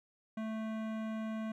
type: tone with hard clipping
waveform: sine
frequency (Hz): 220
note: A3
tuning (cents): 0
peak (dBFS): -38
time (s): 0.37-1.52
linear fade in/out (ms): 5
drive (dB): 17
effects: none